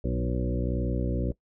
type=harmonic tone with a mistuned harmonic; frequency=61.74 Hz; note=B1; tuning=in tune; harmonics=1 / 2 / 3 / 4 / 5 / 6 / 8 / 9; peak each=-29 / -32 / -34 / -35 / -36 / -37 / -38 / -39 dBFS; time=0.04-1.32 s; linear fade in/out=5 ms; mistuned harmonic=2; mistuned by=-44 cents; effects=noise-tail reverb RT60 0.1 s tail -20 dB re dry